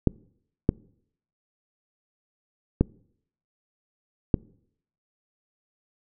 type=clicks; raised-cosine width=3 ms; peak=-5 dBFS; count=4; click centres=0.073 / 0.691 / 2.81 / 4.342 s; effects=noise-tail reverb RT60 0.7 s tail -25 dB re dry